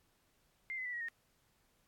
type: tone with pitch steps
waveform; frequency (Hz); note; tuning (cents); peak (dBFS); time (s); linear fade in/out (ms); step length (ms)
sine; 2097 / 2031 / 1967.9 / 1906.4 / 1846.8; C7 / B6 / B6 / A#6 / A#6; +3 / +48 / -7 / +38 / -17; -38; 0.7-1.085; 0; 77
effects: pink hiss -74 dBFS RMS until 1.87 s + AAC 64 kbps